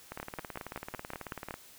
two click trains, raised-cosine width 0.5 ms, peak -24 / -22 dBFS, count 27 / 8, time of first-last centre 0.12-1.541 / 0.2-1.508 s, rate 18.3 / 5.35 Hz, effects white hiss -55 dBFS RMS until 1.78 s

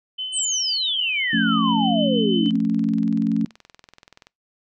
sine tone with tremolo, 3041 Hz, F#7, 47 cents sharp, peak -24 dBFS, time 0.18-2.51 s, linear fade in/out 10 ms, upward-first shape triangle, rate 6.1 Hz, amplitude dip 45%
sine exponential sweep, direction down, 8820 to 245.1 Hz, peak -21 dBFS, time 0.32-2.59 s, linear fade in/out 50 ms
sine chord, F augmented, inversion none, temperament equal, 174.61 / 220 / 277.2 Hz, F3 / A3 / C#4, 0 / 0 / 0 cents, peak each -25 / -20 / -23 dBFS, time 1.33-3.45 s, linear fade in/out 5 ms
click train, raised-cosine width 0.2 ms, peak -27 dBFS, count 39, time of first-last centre 2.46-4.27 s, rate 21 Hz
effects noise-tail reverb RT60 0.2 s tail -24 dB re dry

